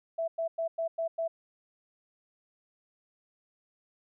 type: tone bursts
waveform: sine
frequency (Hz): 660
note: E5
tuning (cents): +2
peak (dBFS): -28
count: 6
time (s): 0.18-1.28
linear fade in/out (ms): 10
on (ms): 100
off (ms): 100
effects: none